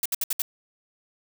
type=noise bursts; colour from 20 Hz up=blue; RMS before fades=-25 dBFS; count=5; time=0.03-0.42 s; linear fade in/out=2 ms; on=26 ms; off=65 ms; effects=none